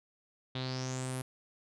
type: tone with low-pass filter sweep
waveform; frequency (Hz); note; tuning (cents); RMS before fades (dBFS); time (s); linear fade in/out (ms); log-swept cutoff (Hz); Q
sawtooth; 129.3; C3; -20; -37; 0.55-1.22; 5; 3600 to 11000; 6.5
effects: none